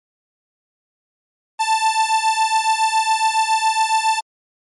45% pulse beating tone pair, 880 / 887.2 Hz, A5 / A5, 0 / +14 cents, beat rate 7.2 Hz, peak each -18 dBFS, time 1.59-4.21 s, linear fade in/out 20 ms, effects MP3 48 kbps

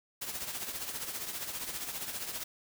white noise with tremolo, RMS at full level -36 dBFS, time 0.21-2.44 s, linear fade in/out 10 ms, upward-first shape triangle, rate 15 Hz, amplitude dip 65%, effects none

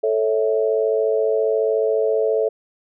sine chord, A major, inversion none, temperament equal with one note detuned, 440 / 554.4 / 653.2 Hz, A4 / C#5 / E5, 0 / 0 / -16 cents, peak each -18 / -23 / -23 dBFS, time 0.03-2.49 s, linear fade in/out 10 ms, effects none

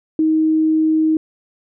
sine tone, 315 Hz, D#4, 21 cents sharp, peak -12 dBFS, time 0.19-1.17 s, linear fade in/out 2 ms, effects none

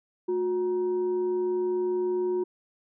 sine tone with frequency modulation, 362.7 Hz, F#4, 34 cents flat, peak -24 dBFS, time 0.28-2.44 s, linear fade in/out 10 ms, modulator 581 Hz, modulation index 0.29, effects none

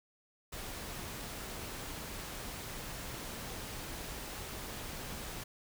pink noise, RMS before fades -43 dBFS, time 0.52-5.44 s, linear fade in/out 10 ms, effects none

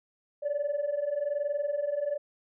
sine tone pair together, 564 / 585.1 Hz, C#5 / D5, +30 / -7 cents, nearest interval minor second, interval 63 cents, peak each -31 / -28 dBFS, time 0.42-2.18 s, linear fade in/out 20 ms, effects tanh soft clip ceiling -23 dBFS

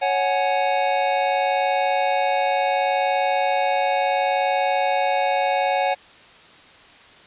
square chord, C# suspended fourth, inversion none, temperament equal with one note detuned, 554.4 / 740 / 840.7 Hz, C#5 / F#5 / G#5, 0 / 0 / +21 cents, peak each -24 / -22 / -25 dBFS, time 0.01-5.95 s, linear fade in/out 20 ms, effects white hiss -47 dBFS RMS until 7.26 s + resampled to 8000 Hz

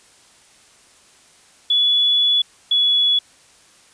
sine tone pair in turn, 3416 / 3394 Hz, G#7 / G#7, +48 / +37 cents, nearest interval unison, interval 11 cents, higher first, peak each -13 dBFS, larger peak neither, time 1.7-2.42 / 2.71-3.19 s, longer first, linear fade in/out 5 ms, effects white hiss -51 dBFS RMS until 3.93 s + resampled to 22050 Hz

